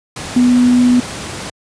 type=tone in noise; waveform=sine; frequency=246.9 Hz; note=B3; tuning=in tune; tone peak=-7 dBFS; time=0.36-1 s; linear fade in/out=5 ms; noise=pink; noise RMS=-25 dBFS; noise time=0.16-1.5 s; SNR=+15 dB; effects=high-pass 80 Hz 12 dB/octave + resampled to 22050 Hz